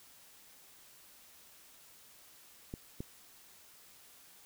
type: clicks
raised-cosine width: 3 ms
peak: -27 / -26 dBFS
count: 2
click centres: 2.739 / 3.005 s
effects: white hiss -59 dBFS RMS until 4.45 s